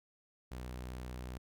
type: tone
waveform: sawtooth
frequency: 62.3 Hz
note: B1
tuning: 16 cents sharp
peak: -38 dBFS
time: 0.51-1.38 s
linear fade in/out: 10 ms
effects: none